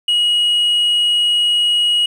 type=tone; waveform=sine; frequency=2900 Hz; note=F#7; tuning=35 cents flat; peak=-9 dBFS; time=0.08-2.06 s; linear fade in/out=5 ms; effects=tanh soft clip ceiling -11 dBFS + 7-bit